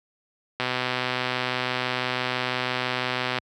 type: click train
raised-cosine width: 0.3 ms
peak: -9 dBFS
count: 352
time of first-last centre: 0.6-3.386 s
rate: 126 Hz
effects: high-pass 80 Hz 12 dB/octave